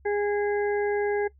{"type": "harmonic tone", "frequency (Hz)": 411.1, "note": "G#4", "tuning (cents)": -18, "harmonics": [1, 2, 4, 5], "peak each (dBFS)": [-24, -32, -35, -38], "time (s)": [0.05, 1.28], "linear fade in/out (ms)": 10, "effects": ["noise-tail reverb RT60 0.1 s tail -19 dB re dry", "added 68 Hz sine -53 dBFS peak until 1.39 s"]}